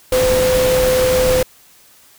sine tone in noise, 510 Hz, C5, 44 cents flat, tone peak -12 dBFS, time 0.12-1.43 s, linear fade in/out 5 ms, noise pink, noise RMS -20 dBFS, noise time 0.12-1.43 s, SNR +5 dB, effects white hiss -48 dBFS RMS until 2.18 s

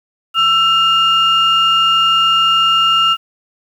sine tone pair together, 1333.2 / 2825 Hz, E6 / F7, +19 / +19 cents, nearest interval octave + minor second, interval 1300 cents, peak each -11 dBFS, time 0.34-3.17 s, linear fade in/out 50 ms, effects tanh soft clip ceiling -4 dBFS + 7-bit

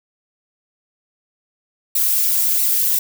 violet noise with flanger, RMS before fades -17 dBFS, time 1.95-2.99 s, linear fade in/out 5 ms, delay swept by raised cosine 0.59 to 5.19 ms, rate 1.5 Hz, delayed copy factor -0.65, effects none

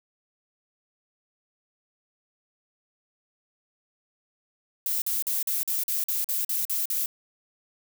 violet noise bursts, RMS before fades -27 dBFS, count 11, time 4.86-7.06 s, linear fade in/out 2 ms, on 160 ms, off 44 ms, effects none

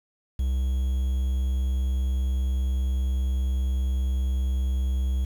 triangle tone, 65 Hz, C2, 11 cents flat, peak -20 dBFS, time 0.39-5.25 s, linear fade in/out 5 ms, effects 8-bit

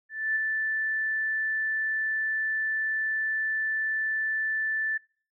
sine tone with ADSR envelope, 1759 Hz, A6, 1 cent flat, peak -22 dBFS, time 0.09-4.98 s, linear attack 270 ms, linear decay 9 ms, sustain -3 dB, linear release 12 ms, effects noise-tail reverb RT60 0.5 s tail -26 dB re dry

